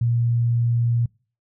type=tone; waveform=sine; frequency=118.2 Hz; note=A#2; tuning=24 cents sharp; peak=-17 dBFS; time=0.01-1.06 s; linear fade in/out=5 ms; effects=noise-tail reverb RT60 0.4 s tail -26 dB re dry